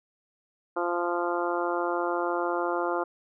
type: harmonic tone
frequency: 173.9 Hz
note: F3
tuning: 7 cents flat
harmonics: 2 / 3 / 4 / 5 / 6 / 7 / 8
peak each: -30 / -32 / -33 / -34 / -35 / -35 / -36 dBFS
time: 0.76-3.04 s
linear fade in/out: 10 ms
effects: none